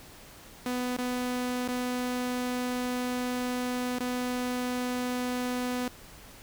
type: tone with dropouts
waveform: sawtooth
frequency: 248.7 Hz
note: B3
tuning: 12 cents sharp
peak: -25 dBFS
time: 0.66-5.88 s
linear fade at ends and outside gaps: 2 ms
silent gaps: 0.966-0.986 / 1.678-1.686 / 3.986-4.004 s
effects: pink hiss -50 dBFS RMS until 6.42 s